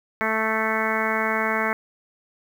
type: harmonic tone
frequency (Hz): 220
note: A3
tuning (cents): 0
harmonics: 1 / 2 / 3 / 4 / 5 / 6 / 7 / 8 / 9 / 10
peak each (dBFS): -30 / -30 / -30 / -30 / -30 / -30 / -30 / -30 / -30 / -30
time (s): 0.21-1.73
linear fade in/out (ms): 0
effects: 8-bit